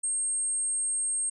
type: tone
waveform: sine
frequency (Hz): 8500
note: C9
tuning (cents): +26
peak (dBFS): -26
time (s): 0.03-1.3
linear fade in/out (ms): 10
effects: none